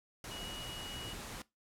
sine tone in noise, 2910 Hz, F#7, 29 cents flat, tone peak -46 dBFS, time 0.31-1.13 s, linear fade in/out 2 ms, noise pink, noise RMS -45 dBFS, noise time 0.24-1.42 s, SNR -4 dB, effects noise-tail reverb RT60 0.2 s tail -20 dB re dry + low-pass 12000 Hz 12 dB/octave

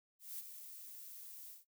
violet noise with ADSR envelope, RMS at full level -44 dBFS, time 0.19-1.65 s, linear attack 200 ms, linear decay 24 ms, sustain -8 dB, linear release 150 ms, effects noise-tail reverb RT60 0.1 s tail -17 dB re dry

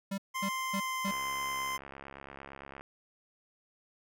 square tone bursts, 196 Hz, G3, in tune, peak -33 dBFS, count 4, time 0.11-1.114 s, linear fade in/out 10 ms, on 71 ms, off 240 ms
25% pulse tone with pitch glide, 1046.5 to 1038.1 Hz, C6 to C6, 0 to -14 cents, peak -29 dBFS, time 0.34-1.78 s, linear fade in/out 20 ms, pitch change -14 cents, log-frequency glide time 0.45-1.11 s
click train, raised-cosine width 0.5 ms, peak -30 dBFS, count 120, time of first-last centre 1.08-2.81 s, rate 68.8 Hz
effects none

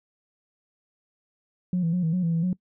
sine tone with pitch steps, 180.3 / 165.8 / 179.8 / 161.6 / 182.1 / 166.8 / 165.1 / 182.2 Hz, F#3 / E3 / F#3 / E3 / F#3 / E3 / E3 / F#3, -45 / +10 / -49 / -34 / -27 / +21 / +3 / -26 cents, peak -20 dBFS, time 1.73-2.53 s, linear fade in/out 2 ms, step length 100 ms, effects noise-tail reverb RT60 0.1 s tail -23 dB re dry + tanh soft clip ceiling -18 dBFS

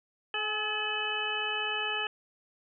harmonic tone with a mistuned harmonic, 428.2 Hz, A4, 47 cents flat, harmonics 1 / 2 / 3 / 4 / 6 / 7, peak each -40 / -38 / -39 / -36 / -35 / -34 dBFS, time 0.34-2.07 s, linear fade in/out 2 ms, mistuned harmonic 2, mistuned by -34 cents, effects none

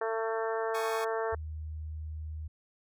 harmonic tone, 224 Hz, A3, 31 cents sharp, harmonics 2 / 3 / 4 / 5 / 6 / 7 / 8, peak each -32 / -36 / -38 / -40 / -42 / -43 / -44 dBFS, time 0.01-1.35 s, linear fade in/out 5 ms
sawtooth chord, Ab suspended fourth, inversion none, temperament equal with one note detuned, 845.1 / 1108.7 / 1244.5 Hz, Ab5 / Db6 / Eb6, +30 / 0 / 0 cents, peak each -38 / -36 / -40 dBFS, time 0.74-1.05 s, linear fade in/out 10 ms
sine tone, 77.78 Hz, D#2, in tune, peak -36 dBFS, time 1.32-2.48 s, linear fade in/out 10 ms
effects none

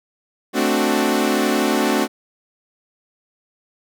sawtooth chord, D dominant seventh, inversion second, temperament equal, 220 / 261.6 / 293.7 / 370 Hz, A3 / C4 / D4 / F#4, 0 / 0 / 0 / 0 cents, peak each -18 dBFS, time 0.53-2.08 s, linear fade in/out 50 ms, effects none

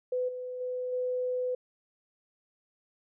sine tone with level steps, 502 Hz, B4, 28 cents sharp, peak -27 / -35 / -31 / -28 dBFS, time 0.12-1.55 s, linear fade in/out 5 ms, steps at 0.28 / 0.6 / 0.92 s, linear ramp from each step 10 ms, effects none

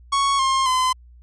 45% pulse tone with pitch steps, 1108.7 / 1065.4 / 1023.8 Hz, C#6 / C6 / C6, 0 / +31 / -38 cents, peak -17 dBFS, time 0.12-0.93 s, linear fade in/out 10 ms, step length 270 ms, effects added 60 Hz sine -44 dBFS peak until 1.22 s + resampled to 22050 Hz

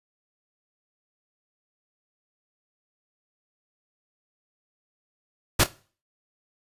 pink noise with echo, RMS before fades -17 dBFS, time 5.59-5.64 s, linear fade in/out 10 ms, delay 28 ms, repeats 2, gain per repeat -15 dB, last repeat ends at 5.696 s, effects noise-tail reverb RT60 0.4 s tail -20 dB re dry + resampled to 32000 Hz

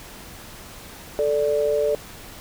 sine tone pair together, 439.1 / 586.1 Hz, A4 / D5, -4 / -4 cents, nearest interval perfect fourth, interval 500 cents, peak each -21 dBFS, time 1.19-1.95 s, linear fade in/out 0 ms, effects pink hiss -41 dBFS RMS until 2.4 s

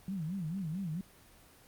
sine tone with vibrato, 174.6 Hz, F3, in tune, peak -34 dBFS, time 0.08-1.01 s, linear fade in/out 2 ms, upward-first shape sine, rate 4.5 Hz, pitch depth 230 cents each way, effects pink hiss -59 dBFS RMS until 1.67 s + Opus 24 kbps

